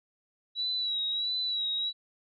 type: tone with vibrato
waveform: sine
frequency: 3900 Hz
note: B7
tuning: 23 cents flat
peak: -28 dBFS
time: 0.55-1.93 s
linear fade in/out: 50 ms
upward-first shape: sine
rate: 1.5 Hz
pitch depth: 47 cents each way
effects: none